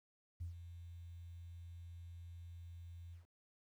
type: tone with ADSR envelope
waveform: sine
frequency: 85.7 Hz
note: F2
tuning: 32 cents flat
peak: -39 dBFS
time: 0.4-3.26 s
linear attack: 14 ms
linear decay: 120 ms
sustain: -10 dB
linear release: 130 ms
effects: tanh soft clip ceiling -36 dBFS + 12-bit